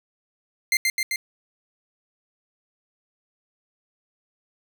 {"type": "tone with echo", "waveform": "sawtooth", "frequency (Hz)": 2093, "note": "C7", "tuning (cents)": 0, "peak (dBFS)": -14, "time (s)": [0.72, 0.77], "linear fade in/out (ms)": 2, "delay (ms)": 130, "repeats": 3, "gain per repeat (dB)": -2, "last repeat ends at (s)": 1.16, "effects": []}